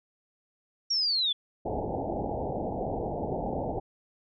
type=linear sweep; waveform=sine; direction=down; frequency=5650 to 3382 Hz; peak=-24 dBFS; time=0.9-1.33 s; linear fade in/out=10 ms
type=low-pass noise; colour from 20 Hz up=white; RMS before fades=-32 dBFS; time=1.65-3.8 s; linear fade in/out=10 ms; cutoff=850 Hz; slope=96 dB/octave
effects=none